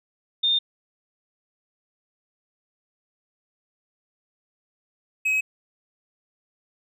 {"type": "tone pair in turn", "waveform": ["sine", "triangle"], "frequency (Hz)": [3632, 2549], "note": ["A#7", "D#7"], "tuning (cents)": [-46, 41], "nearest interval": "tritone", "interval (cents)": 613, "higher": "first", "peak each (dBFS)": -18, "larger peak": "neither", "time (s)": [[0.43, 0.59], [5.25, 5.41]], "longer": "neither", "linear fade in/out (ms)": 10, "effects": []}